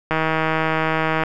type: click train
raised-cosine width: 0.5 ms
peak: -5 dBFS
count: 180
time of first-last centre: 0.11-1.236 s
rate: 159 Hz
effects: none